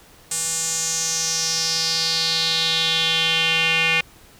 square tone with band-pass filter sweep, 163.4 Hz, E3, 15 cents flat, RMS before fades -21 dBFS, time 0.31-4.01 s, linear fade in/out 5 ms, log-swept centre 8100 to 2500 Hz, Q 4.3, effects pink hiss -49 dBFS RMS until 4.39 s

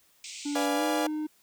white band-pass noise, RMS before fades -42 dBFS, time 0.24-0.66 s, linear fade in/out 2 ms, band 2100 to 8400 Hz, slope 96 dB/octave
triangle tone with pitch glide, 289.4 to 306.3 Hz, D4 to D#4, -25 to -27 cents, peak -27 dBFS, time 0.45-1.27 s, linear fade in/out 10 ms, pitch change +98 cents, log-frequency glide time 0.75-0.82 s
35% pulse chord, B diminished seventh, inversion none, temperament equal, 493.9 / 587.3 / 698.5 / 830.6 Hz, B4 / D5 / F5 / Ab5, 0 / 0 / 0 / 0 cents, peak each -31 dBFS, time 0.55-1.07 s, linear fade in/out 5 ms
effects white hiss -64 dBFS RMS until 1.42 s

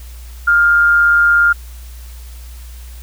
sine tone with amplitude modulation, 1404 Hz, F6, 9 cents sharp, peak -6 dBFS, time 0.47-1.53 s, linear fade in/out 10 ms, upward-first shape sine, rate 157 Hz, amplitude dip 35%, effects added 60 Hz sine -30 dBFS peak until 3.02 s + white hiss -43 dBFS RMS until 3.02 s

